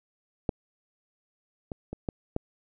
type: clicks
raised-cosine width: 2 ms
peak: -12 / -21 / -22 / -16 / -14 dBFS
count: 5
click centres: 0.492 / 1.718 / 1.93 / 2.088 / 2.364 s
effects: none